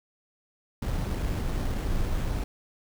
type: noise with sample-and-hold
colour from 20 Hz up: brown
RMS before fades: -28 dBFS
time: 0.82-2.44 s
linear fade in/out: 5 ms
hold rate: 4900 Hz
effects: none